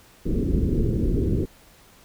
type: low-pass noise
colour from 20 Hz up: pink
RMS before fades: -22 dBFS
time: 0.25-1.46 s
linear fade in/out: 20 ms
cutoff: 440 Hz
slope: 48 dB/octave
effects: pink hiss -53 dBFS RMS until 2.04 s